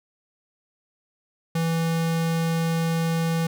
square tone, 164.81 Hz, E3, in tune, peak -22 dBFS, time 1.55-3.47 s, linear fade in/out 5 ms, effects none

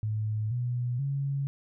sine tone with pitch steps, 107.8 / 122.41 / 138.99 Hz, A2 / B2 / C#3, -35 / -15 / +5 cents, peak -27 dBFS, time 0.03-1.47 s, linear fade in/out 0 ms, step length 480 ms, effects none

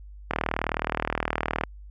click train, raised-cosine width 0.5 ms, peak -9 dBFS, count 53, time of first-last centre 0.31-1.637 s, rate 39.2 Hz, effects added 50 Hz sine -41 dBFS peak until 1.9 s

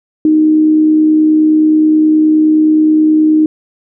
sine tone with amplitude modulation, 310 Hz, D#4, 6 cents flat, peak -4 dBFS, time 0.25-3.46 s, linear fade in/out 2 ms, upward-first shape sine, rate 69.5 Hz, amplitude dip 30%, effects none

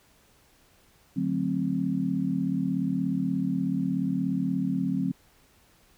sine chord, D dominant seventh, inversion none, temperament just, 146.83 / 183.54 / 220.2 / 264.3 Hz, D3 / F#3 / A3 / C4, 0 / -14 / +2 / +18 cents, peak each -34 / -28 / -34 / -28 dBFS, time 1.16-5.12 s, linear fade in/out 10 ms, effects pink hiss -61 dBFS RMS until 5.97 s

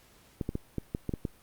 clicks, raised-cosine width 3 ms, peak -18 dBFS, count 8, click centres 0.412 / 0.491 / 0.554 / 0.783 / 0.949 / 1.093 / 1.138 / 1.252 s, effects pink hiss -60 dBFS RMS until 1.42 s + Opus 48 kbps

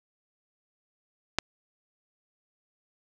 clicks, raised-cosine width 0.2 ms, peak -6 / -19 dBFS, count 2, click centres 1.386 / 1.389 s, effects none

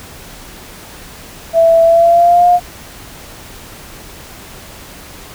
sine tone with pitch glide, 662 to 709.5 Hz, E5 to F5, +7 to +27 cents, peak -5 dBFS, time 1.53-2.6 s, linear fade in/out 50 ms, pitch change +120 cents, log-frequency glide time 1.83-2.48 s, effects pink hiss -34 dBFS RMS until 5.34 s

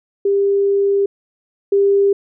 sine tone pair in turn, 398.4 / 398.4 Hz, G4 / G4, +28 / +28 cents, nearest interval unison, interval 0 cents, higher neither, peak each -12 / -10 dBFS, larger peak second, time 0.25-1.06 / 1.72-2.13 s, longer first, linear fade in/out 5 ms, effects none

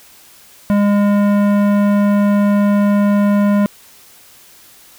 sine tone with tanh clipping, 203.8 Hz, G#3, 32 cents flat, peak -12 dBFS, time 0.7-3.66 s, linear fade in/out 0 ms, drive 16 dB, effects white hiss -44 dBFS RMS until 4.98 s

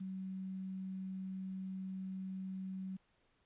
sine tone with quantisation, 189.2 Hz, F#3, 39 cents sharp, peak -40 dBFS, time 0-2.97 s, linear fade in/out 10 ms, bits 11, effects pink hiss -75 dBFS RMS until 3.45 s + resampled to 8000 Hz

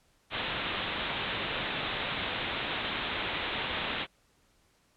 white low-pass noise, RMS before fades -34 dBFS, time 0.3-4.07 s, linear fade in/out 50 ms, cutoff 3800 Hz, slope 96 dB/octave, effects pink hiss -68 dBFS RMS until 4.96 s + low-pass 11000 Hz 12 dB/octave

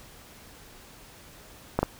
clicks, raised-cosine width 1 ms, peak -8 dBFS, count 2, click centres 1.79 / 1.83 s, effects pink hiss -50 dBFS RMS until 1.99 s

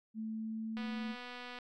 sine tone with pitch glide, 220 to 222.4 Hz, A3 to A3, 0 to +19 cents, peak -37 dBFS, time 0.14-1.16 s, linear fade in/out 50 ms, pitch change +19 cents, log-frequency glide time 0.3-0.82 s
click train, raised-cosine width 0.3 ms, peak -31 dBFS, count 202, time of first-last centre 0.77-1.587 s, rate 246 Hz
effects none

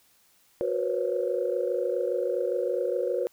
sine tone cluster, 366.2 / 479.8 / 507 / 552 Hz, F#4 / A#4 / B4 / C#5, -18 / +50 / +45 / -7 cents, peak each -30 dBFS, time 0.61-3.27 s, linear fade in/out 0 ms, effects tanh soft clip ceiling -14 dBFS + white hiss -63 dBFS RMS until 3.32 s

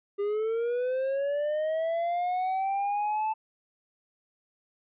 triangle linear sweep, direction up, 400 to 880 Hz, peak -24 dBFS, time 0.18-3.34 s, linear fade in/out 20 ms, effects resampled to 8000 Hz

